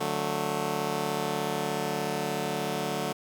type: chord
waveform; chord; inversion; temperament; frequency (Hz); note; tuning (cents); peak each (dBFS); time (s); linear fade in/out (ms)
10% pulse; D major; none; just; 146.83 / 183.54 / 220.2; D3 / F#3 / A3; 0 / -14 / +2; -25; 0-3.13; 10
effects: none